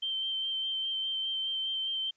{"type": "tone with vibrato", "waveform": "sine", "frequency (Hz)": 3124, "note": "G7", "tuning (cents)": -7, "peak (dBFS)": -30, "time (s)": [0.02, 2.11], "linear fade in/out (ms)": 10, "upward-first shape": "sine", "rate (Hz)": 4.9, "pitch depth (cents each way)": 15, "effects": ["white hiss -73 dBFS RMS until 2.16 s", "resampled to 16000 Hz"]}